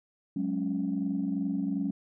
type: chord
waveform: sine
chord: F# suspended second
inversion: none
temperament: equal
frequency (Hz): 185 / 207.7 / 277.2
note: F#3 / G#3 / C#4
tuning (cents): 0 / 0 / 0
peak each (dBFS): -32 / -32 / -30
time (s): 0.36-1.91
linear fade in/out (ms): 5
effects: tanh soft clip ceiling -20 dBFS